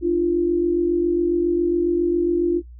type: tone pair together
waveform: sine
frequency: 299.6 / 346.9 Hz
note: D4 / F4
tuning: +35 / -12 cents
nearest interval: minor third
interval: 253 cents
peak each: -23 / -17 dBFS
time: 0.01-2.62 s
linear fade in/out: 50 ms
effects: noise-tail reverb RT60 0.1 s tail -18 dB re dry + added 60 Hz sine -38 dBFS peak until 2.79 s